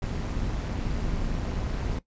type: noise with amplitude modulation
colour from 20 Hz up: brown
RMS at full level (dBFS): -26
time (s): 0.02-1.99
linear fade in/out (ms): 5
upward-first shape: sine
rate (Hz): 197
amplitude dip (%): 65
effects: noise-tail reverb RT60 0.1 s tail -17 dB re dry + resampled to 16000 Hz